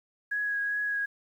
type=tone with vibrato; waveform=sine; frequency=1661.2 Hz; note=G#6; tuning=in tune; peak=-27 dBFS; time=0.31-1.06 s; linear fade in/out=10 ms; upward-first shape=triangle; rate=2.5 Hz; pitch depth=17 cents each way; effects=10-bit